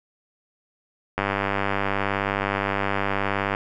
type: click train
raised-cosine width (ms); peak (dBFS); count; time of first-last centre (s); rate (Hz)
0.5; -8; 236; 1.18-3.549; 99.2
effects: none